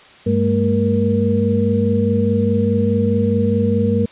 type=tone cluster; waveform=sine; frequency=100 / 203.3 / 228.1 / 471.5 Hz; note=G2 / G#3 / A#3 / A#4; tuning=+35 / -37 / -37 / +20 cents; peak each=-19 dBFS; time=0.26-4.06 s; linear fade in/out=10 ms; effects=white hiss -44 dBFS RMS until 4.11 s + resampled to 8000 Hz